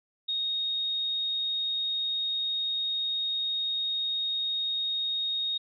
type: tone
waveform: sine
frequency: 3729 Hz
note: A#7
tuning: in tune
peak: -27 dBFS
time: 0.28-5.58 s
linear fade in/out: 10 ms
effects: none